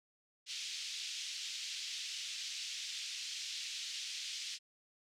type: band-pass noise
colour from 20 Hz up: pink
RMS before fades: -43 dBFS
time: 0.46-4.59 s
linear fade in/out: 50 ms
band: 2800 to 6400 Hz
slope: 24 dB/octave
effects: none